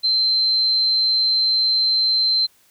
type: tone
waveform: sine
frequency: 4109 Hz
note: C8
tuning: 32 cents flat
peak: -15 dBFS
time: 0.03-2.47 s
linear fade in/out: 20 ms
effects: white hiss -57 dBFS RMS until 2.7 s